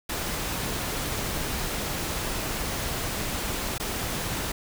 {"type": "noise with dropouts", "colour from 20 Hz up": "pink", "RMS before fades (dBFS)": -30, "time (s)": [0.09, 4.52], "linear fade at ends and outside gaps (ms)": 5, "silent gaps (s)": [3.781, 3.798], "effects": []}